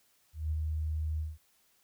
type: tone with ADSR envelope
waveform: sine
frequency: 77.78 Hz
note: D#2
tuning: in tune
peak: -28 dBFS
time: 0.33-1.38 s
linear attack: 180 ms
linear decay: 38 ms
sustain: -2 dB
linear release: 190 ms
effects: white hiss -69 dBFS RMS until 1.83 s

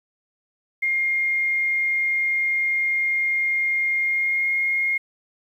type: tone with pitch glide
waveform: sine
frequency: 2125 to 2140 Hz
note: C7 to C7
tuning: +26 to +38 cents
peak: -19 dBFS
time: 0.82-4.98 s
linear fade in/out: 10 ms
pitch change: +12 cents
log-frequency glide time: 4.02-4.48 s
effects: 9-bit

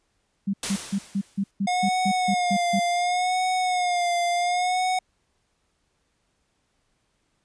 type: tone bursts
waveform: sine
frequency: 197.5 Hz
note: G3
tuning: 13 cents sharp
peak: -21 dBFS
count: 11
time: 0.47-2.796 s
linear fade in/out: 10 ms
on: 66 ms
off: 160 ms
type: noise with exponential decay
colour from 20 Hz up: white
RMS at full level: -26 dBFS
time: 0.63-1.51 s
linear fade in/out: 2 ms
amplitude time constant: 190 ms
type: tone with vibrato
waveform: square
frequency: 718 Hz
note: F5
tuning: 48 cents sharp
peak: -22 dBFS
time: 1.67-4.99 s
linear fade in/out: 5 ms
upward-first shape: sine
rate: 0.69 Hz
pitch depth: 54 cents each way
effects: pink hiss -71 dBFS RMS until 7.44 s + resampled to 22050 Hz

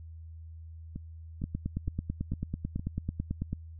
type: two click trains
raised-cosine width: 5 ms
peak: -19 / -24 dBFS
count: 20 / 5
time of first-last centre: 1.44-3.53 / 0.96-2.795 s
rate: 9.09 / 2.18 Hz
effects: added 81 Hz sine -43 dBFS peak until 3.79 s

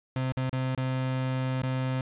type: tone with dropouts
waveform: 35% pulse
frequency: 130 Hz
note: C3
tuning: 11 cents flat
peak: -25 dBFS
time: 0.16-2.01 s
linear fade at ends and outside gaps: 2 ms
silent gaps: 0.322-0.37 / 0.495-0.529 / 0.75-0.776 / 1.621-1.633 s
effects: resampled to 8000 Hz + 10-bit

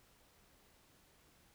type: silence
effects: pink hiss -68 dBFS RMS until 1.54 s

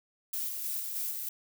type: noise with tremolo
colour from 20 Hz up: violet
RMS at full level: -34 dBFS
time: 0.33-1.29 s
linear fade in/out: 5 ms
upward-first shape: square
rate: 3.2 Hz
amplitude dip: 30%
effects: none

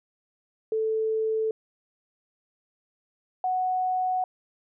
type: tone pair in turn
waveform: sine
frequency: 440 / 740 Hz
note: A4 / F#5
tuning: 0 / 0 cents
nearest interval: major sixth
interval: 900 cents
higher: second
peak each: -23 dBFS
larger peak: neither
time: 0.72-1.51 / 3.44-4.24 s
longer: second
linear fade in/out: 2 ms
effects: none

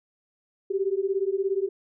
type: beating tone pair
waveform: sine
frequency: 380.8 / 397.8 Hz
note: F#4 / G4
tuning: +50 / +25 cents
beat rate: 17 Hz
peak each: -26 dBFS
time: 0.7-1.69 s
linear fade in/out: 10 ms
effects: none

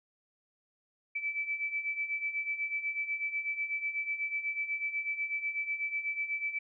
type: beating tone pair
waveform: sine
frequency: 2307 / 2315.1 Hz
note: D7 / D7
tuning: -31 / -25 cents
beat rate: 8.1 Hz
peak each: -38 / -33 dBFS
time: 1.15-6.59 s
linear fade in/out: 10 ms
effects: none

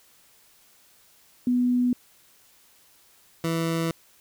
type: tone pair in turn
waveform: sine / 20% pulse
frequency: 246.9 / 164.79 Hz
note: B3 / E3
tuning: 0 / 0 cents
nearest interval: perfect fifth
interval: 700 cents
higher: first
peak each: -19 dBFS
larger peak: neither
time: 1.47-1.93 / 3.44-3.91 s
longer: second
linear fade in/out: 2 ms
effects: white hiss -58 dBFS RMS until 4.2 s

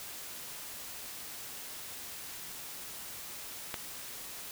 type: click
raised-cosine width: 0.3 ms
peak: -18 dBFS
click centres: 3.742 s
effects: white hiss -44 dBFS RMS until 4.51 s

